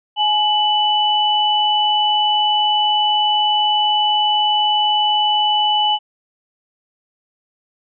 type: tone pair together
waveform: sine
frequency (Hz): 844 / 2980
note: G#5 / F#7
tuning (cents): +28 / +12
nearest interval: octave + minor seventh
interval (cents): 2184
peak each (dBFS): -16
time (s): 0.16-5.99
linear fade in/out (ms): 50
effects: none